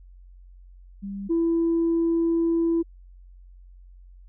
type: tone pair in turn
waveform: sine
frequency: 198.1 / 333.2 Hz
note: G3 / E4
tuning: +18 / +19 cents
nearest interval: major sixth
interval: 901 cents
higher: second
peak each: -30 / -18 dBFS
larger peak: second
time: 1.02-1.29 / 1.29-2.83 s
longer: second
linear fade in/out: 20 ms
effects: tanh soft clip ceiling -16 dBFS + added 45 Hz sine -45 dBFS peak until 4.28 s